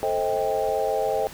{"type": "chord", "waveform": "sine", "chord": "A half-diminished seventh", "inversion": "none", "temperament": "just", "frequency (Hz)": [440, 528, 633.6, 792], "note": ["A4", "C5", "Eb5", "G5"], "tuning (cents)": [0, 16, 31, 18], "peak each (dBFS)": -27, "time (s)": [0.03, 1.27], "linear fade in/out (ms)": 0, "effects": ["pink hiss -42 dBFS RMS until 1.33 s"]}